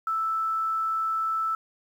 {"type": "tone with quantisation", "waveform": "sine", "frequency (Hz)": 1318.5, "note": "E6", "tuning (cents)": 0, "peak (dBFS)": -24, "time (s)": [0.07, 1.55], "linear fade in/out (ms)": 2, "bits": 9, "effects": []}